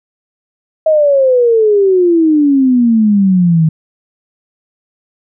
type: exponential sweep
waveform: sine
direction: down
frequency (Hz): 640 to 155.56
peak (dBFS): -6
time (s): 0.86-3.69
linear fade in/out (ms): 5
effects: none